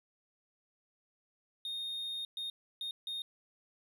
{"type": "tone bursts at uneven times", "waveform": "triangle", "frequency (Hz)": 3692, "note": "A#7", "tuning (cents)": -17, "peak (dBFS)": -35, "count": 4, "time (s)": [[1.65, 2.25], [2.37, 2.5], [2.81, 2.91], [3.07, 3.22]], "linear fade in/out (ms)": 2, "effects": []}